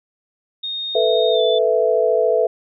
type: tone with pitch glide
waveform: sine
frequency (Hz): 3699 to 3506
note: A#7 to A7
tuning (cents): -14 to -7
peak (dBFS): -23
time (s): 0.63-1.59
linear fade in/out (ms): 10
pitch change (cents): -93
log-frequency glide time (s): 1.31-1.41
type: chord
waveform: sine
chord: A suspended second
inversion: none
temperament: equal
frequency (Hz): 440 / 493.9 / 659.3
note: A4 / B4 / E5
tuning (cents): 0 / 0 / 0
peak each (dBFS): -18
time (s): 0.95-2.47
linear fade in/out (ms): 5
effects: none